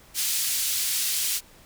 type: band-pass noise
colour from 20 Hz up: white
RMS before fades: -26 dBFS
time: 0.14-1.41 s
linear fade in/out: 50 ms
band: 2900 to 14000 Hz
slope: 12 dB/octave
effects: pink hiss -53 dBFS RMS until 1.65 s